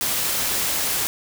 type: noise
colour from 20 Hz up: white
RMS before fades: -23 dBFS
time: 0.01-1.07 s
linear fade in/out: 0 ms
effects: none